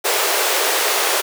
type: high-pass noise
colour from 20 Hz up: pink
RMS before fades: -18 dBFS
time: 0.04-1.22 s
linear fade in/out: 20 ms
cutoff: 380 Hz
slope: 48 dB/octave
effects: none